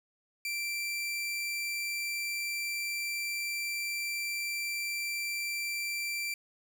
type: tone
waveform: sawtooth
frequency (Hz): 2349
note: D7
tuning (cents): 0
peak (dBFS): -29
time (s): 0.45-6.34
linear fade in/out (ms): 2
effects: none